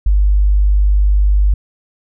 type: tone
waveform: sine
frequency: 50 Hz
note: G1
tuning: 35 cents sharp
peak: -8 dBFS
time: 0.06-1.54 s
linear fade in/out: 5 ms
effects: none